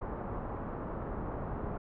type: low-pass noise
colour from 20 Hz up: pink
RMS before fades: -38 dBFS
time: 0.01-1.78 s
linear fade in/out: 10 ms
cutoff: 1200 Hz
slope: 24 dB/octave
effects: none